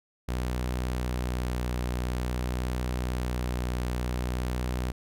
sawtooth tone with vibrato, 61.74 Hz, B1, in tune, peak -24 dBFS, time 0.28-4.92 s, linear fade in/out 10 ms, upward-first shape triangle, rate 0.5 Hz, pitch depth 13 cents each way, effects none

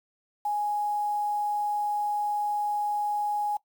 sine tone with quantisation, 830.6 Hz, G#5, in tune, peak -25 dBFS, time 0.45-3.57 s, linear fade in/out 5 ms, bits 8, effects noise-tail reverb RT60 0.1 s tail -19 dB re dry

